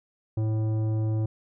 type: tone with tanh clipping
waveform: sine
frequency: 109.4 Hz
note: A2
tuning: 9 cents flat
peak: -25 dBFS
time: 0.37-1.26 s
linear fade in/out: 5 ms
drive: 12 dB
effects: none